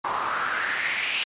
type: noise with band-pass filter sweep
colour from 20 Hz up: pink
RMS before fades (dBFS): -27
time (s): 0.04-1.24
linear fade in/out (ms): 10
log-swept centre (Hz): 980 to 2800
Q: 4.2
effects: resampled to 8000 Hz